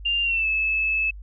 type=tone with pitch glide; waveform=sine; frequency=2794 to 2607 Hz; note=F7 to E7; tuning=0 to -20 cents; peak=-20 dBFS; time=0.05-1.11 s; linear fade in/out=10 ms; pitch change=-120 cents; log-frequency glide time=0.23-0.47 s; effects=added 50 Hz sine -36 dBFS peak until 1.22 s